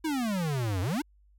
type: exponential two-way sweep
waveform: square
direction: down then up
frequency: 329.6 to 87.31 to 329.6 Hz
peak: -28 dBFS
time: 0.04-1.02 s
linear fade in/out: 10 ms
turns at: 0.81 s
effects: added 50 Hz sine -58 dBFS peak until 1.38 s